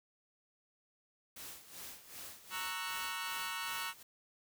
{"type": "noise with tremolo", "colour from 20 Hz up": "white", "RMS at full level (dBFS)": -47, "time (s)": [1.36, 4.03], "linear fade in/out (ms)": 5, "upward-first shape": "sine", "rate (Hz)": 2.6, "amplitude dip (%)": 75}
{"type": "chord", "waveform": "20% pulse", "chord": "F# dominant seventh", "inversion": "first", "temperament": "equal with one note detuned", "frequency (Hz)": [926.4, 1108.7, 1318.5, 1480], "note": ["A#5", "C#6", "E6", "F#6"], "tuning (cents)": [-11, 0, 0, 0], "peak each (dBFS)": -39, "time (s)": [2.5, 3.94], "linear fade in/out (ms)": 50}
{"effects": []}